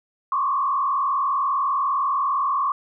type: tone with frequency modulation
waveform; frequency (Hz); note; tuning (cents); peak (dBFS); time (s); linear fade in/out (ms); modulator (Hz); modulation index
sine; 1108.7; C#6; 0; -19; 0.32-2.72; 2; 40.1; 1.7
effects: none